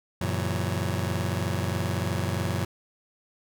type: chord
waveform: sawtooth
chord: F# dominant seventh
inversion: none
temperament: just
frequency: 92.5 / 115.62 / 138.75 / 166.5 Hz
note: F#2 / A#2 / C#3 / E3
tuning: 0 / -14 / +2 / +18 cents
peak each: -25 / -27 / -30 / -29 dBFS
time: 0.21-2.65 s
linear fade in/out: 5 ms
effects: none